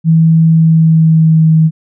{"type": "tone with pitch glide", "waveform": "sine", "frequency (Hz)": [162.3, 159.24], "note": ["E3", "D#3"], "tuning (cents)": [-27, 40], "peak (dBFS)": -4, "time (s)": [0.04, 1.71], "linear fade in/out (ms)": 50, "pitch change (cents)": -33, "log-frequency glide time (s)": [0.48, 1.52], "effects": []}